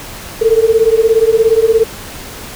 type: beating tone pair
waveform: sine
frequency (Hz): 440 / 457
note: A4 / A#4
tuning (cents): 0 / -34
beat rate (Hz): 17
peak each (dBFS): -10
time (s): 0.41-1.84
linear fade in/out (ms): 10
effects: pink hiss -29 dBFS RMS until 2.55 s